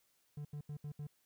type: tone bursts at uneven times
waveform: triangle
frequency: 147.1 Hz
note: D3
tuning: 3 cents sharp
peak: -39 dBFS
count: 5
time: 0.37-0.45 / 0.53-0.61 / 0.69-0.77 / 0.84-0.92 / 0.99-1.07 s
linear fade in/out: 5 ms
effects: white hiss -75 dBFS RMS until 1.25 s